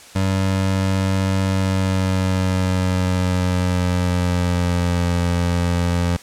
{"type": "tone with pitch glide", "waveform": "25% pulse", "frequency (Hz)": [95.6, 87.16], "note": ["G2", "F2"], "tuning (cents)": [-43, -3], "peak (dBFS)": -13, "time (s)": [0.15, 6.17], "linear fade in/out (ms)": 10, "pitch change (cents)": -160, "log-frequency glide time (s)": [1.47, 5.1], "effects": ["white hiss -42 dBFS RMS until 6.22 s", "low-pass 9000 Hz 12 dB/octave"]}